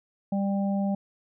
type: harmonic tone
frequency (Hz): 197.9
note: G3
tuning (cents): +17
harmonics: 1 / 3 / 4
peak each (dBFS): -24 / -34 / -36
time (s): 0.32-0.95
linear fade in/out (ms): 5
effects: none